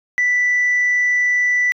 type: tone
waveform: sine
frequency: 1975.5 Hz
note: B6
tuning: in tune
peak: -12 dBFS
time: 0.18-1.72 s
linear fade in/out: 0 ms
effects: tanh soft clip ceiling -11 dBFS

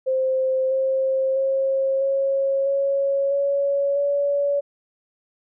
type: tone with pitch steps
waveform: sine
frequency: 523 / 530.3 / 537.7 / 545.2 / 552.8 / 560.5 / 568.4 Hz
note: C5 / C5 / C5 / C#5 / C#5 / C#5 / C#5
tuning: -1 / +23 / +47 / -29 / -5 / +19 / +43 cents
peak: -18 dBFS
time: 0.06-4.61 s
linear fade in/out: 20 ms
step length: 650 ms
effects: none

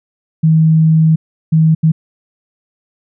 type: tone bursts at uneven times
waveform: sine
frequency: 159.4 Hz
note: D#3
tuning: 42 cents sharp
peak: -6 dBFS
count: 3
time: 0.43-1.16 / 1.52-1.75 / 1.83-1.92 s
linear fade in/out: 10 ms
effects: none

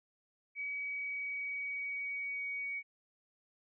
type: tone with pitch glide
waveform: sine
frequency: 2271 to 2248 Hz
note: C#7 to C#7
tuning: +41 to +24 cents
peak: -36 dBFS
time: 0.55-2.83 s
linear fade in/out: 50 ms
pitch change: -17 cents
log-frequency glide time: 0.74-2.64 s
effects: none

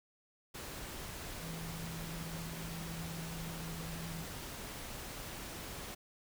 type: tone in noise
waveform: sine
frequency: 164.81 Hz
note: E3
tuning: in tune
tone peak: -43 dBFS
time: 1.42-4.24 s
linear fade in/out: 10 ms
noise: pink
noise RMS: -45 dBFS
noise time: 0.54-5.95 s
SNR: -1 dB
effects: none

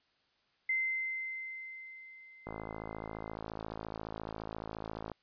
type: tone with exponential decay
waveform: sine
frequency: 2073 Hz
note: C7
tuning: 17 cents flat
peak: -28 dBFS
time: 0.69-3.36 s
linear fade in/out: 5 ms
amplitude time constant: 580 ms
type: click train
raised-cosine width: 1 ms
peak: -26 dBFS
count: 145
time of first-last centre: 2.47-5.117 s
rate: 54.4 Hz
effects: white hiss -73 dBFS RMS until 5.22 s + resampled to 11025 Hz

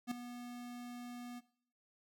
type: tone with ADSR envelope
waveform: square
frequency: 243.3 Hz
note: B3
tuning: 26 cents flat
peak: -34 dBFS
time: 0.07-1.41 s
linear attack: 43 ms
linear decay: 4 ms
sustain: -12 dB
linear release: 30 ms
effects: noise-tail reverb RT60 0.6 s tail -19 dB re dry

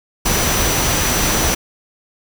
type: tone in noise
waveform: sine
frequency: 5920 Hz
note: F#8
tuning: in tune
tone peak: -23 dBFS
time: 0.25-1.55 s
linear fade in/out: 10 ms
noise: pink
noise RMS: -17 dBFS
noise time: 0.25-1.55 s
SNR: -9 dB
effects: none

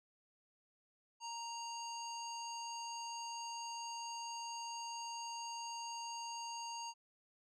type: tone with low-pass filter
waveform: square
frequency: 932.3 Hz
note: A#5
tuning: in tune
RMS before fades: -45 dBFS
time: 1.2-6.94 s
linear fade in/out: 50 ms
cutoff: 5900 Hz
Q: 7.5
effects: none

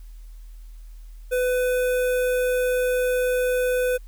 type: tone with notch filter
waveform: square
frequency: 501 Hz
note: B4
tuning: 25 cents sharp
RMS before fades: -22 dBFS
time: 1.31-3.98 s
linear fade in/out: 20 ms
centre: 4800 Hz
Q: 0.8
effects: added 40 Hz sine -38 dBFS peak until 4.07 s + white hiss -61 dBFS RMS until 4.07 s

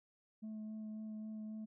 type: tone with vibrato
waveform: sine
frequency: 216.3 Hz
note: A3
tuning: 29 cents flat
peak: -40 dBFS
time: 0.42-1.66 s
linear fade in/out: 20 ms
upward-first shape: sine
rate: 3.7 Hz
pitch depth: 11 cents each way
effects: tanh soft clip ceiling -42 dBFS

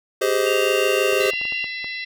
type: chord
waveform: square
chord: Ab major seventh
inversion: third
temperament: just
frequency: 389.3 / 415.3 / 519.1 / 623 Hz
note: G4 / Ab4 / C5 / Eb5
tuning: -12 / 0 / -14 / +2 cents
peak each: -23 / -24 / -23 / -27 dBFS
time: 0.21-1.31 s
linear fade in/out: 10 ms
type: tone with pitch glide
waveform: sine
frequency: 2777 to 2756 Hz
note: F7 to F7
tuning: -10 to -24 cents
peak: -24 dBFS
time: 0.45-1.66 s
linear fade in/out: 20 ms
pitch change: -14 cents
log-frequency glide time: 0.79-1.33 s
type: clicks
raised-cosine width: 1 ms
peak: -25 dBFS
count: 9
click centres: 1.129 / 1.204 / 1.258 / 1.335 / 1.414 / 1.453 / 1.523 / 1.643 / 1.844 s
type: harmonic tone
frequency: 673 Hz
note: E5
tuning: 36 cents sharp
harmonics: 3 / 4 / 5 / 6 / 7 / 8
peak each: -29 / -33 / -42 / -35 / -45 / -43 dBFS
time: 1.2-2.05 s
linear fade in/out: 10 ms
effects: none

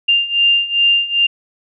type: beating tone pair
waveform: sine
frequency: 2794 / 2796.5 Hz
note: F7 / F7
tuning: 0 / +2 cents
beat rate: 2.5 Hz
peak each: -16 / -13 dBFS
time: 0.08-1.27 s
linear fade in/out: 10 ms
effects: none

